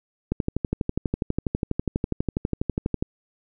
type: click train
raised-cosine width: 3 ms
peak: -10 dBFS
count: 34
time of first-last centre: 0.32-3.025 s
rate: 12.2 Hz
effects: none